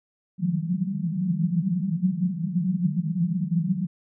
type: band-pass noise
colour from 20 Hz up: white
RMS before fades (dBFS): -25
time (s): 0.38-3.87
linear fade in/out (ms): 20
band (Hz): 160 to 190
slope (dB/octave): 96
effects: none